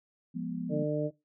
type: chord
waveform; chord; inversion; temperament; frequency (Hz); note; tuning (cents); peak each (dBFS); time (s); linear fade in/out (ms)
sine; F diminished; none; equal with one note detuned; 174.61 / 207.7 / 245; F3 / Ab3 / Cb4; 0 / 0 / -14; -36 / -40 / -36; 0.34-0.85; 20
type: harmonic tone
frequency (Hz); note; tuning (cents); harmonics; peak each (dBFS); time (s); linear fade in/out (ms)
150; D3; +37; 1 / 2 / 3 / 4; -33 / -33 / -33 / -33; 0.69-1.11; 50
effects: noise-tail reverb RT60 0.2 s tail -17 dB re dry